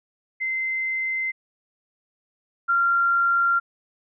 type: tone pair in turn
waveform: sine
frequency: 2071 / 1382.2 Hz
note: C7 / F6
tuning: -18 / -18 cents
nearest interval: perfect fifth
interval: 700 cents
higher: first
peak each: -23 / -17 dBFS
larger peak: second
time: 0.4-1.32 / 2.68-3.6 s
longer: neither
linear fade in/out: 20 ms
effects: none